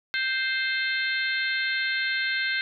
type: harmonic tone with a mistuned harmonic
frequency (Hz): 523.3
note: C5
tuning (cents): 0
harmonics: 3 / 4 / 5 / 6 / 7 / 8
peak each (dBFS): -27 / -29 / -36 / -38 / -35 / -34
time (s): 0.14-2.61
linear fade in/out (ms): 0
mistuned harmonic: 7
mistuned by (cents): -15
effects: none